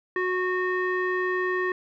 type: tone with low-pass filter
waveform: square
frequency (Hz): 366.8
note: F#4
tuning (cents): -15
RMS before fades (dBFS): -26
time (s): 0.16-1.72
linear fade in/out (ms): 2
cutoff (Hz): 1700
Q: 5.7
effects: none